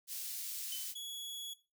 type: high-pass noise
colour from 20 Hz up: white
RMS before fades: -42 dBFS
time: 0.07-0.95 s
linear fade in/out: 50 ms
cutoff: 3700 Hz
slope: 12 dB/octave
type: tone with exponential decay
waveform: 40% pulse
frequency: 3046 Hz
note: F#7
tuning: 50 cents sharp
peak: -39 dBFS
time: 0.72-1.04 s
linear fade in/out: 1 ms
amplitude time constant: 68 ms
type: tone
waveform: sawtooth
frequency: 3365 Hz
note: G#7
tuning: 22 cents sharp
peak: -38 dBFS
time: 0.95-1.54 s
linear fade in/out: 10 ms
effects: noise-tail reverb RT60 0.3 s tail -18 dB re dry